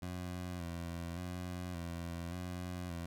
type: tone with vibrato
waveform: 20% pulse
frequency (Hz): 87.31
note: F2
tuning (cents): 0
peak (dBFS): -35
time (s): 0.02-3.06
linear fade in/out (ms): 5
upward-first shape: square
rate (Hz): 0.87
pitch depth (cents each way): 45
effects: none